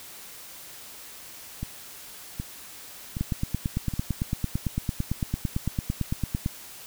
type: two click trains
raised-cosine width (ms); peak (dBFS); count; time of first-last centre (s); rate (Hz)
5; -18 / -13; 4 / 30; 1.63-3.938 / 3.21-6.461; 1.3 / 8.92
effects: white hiss -44 dBFS RMS until 6.86 s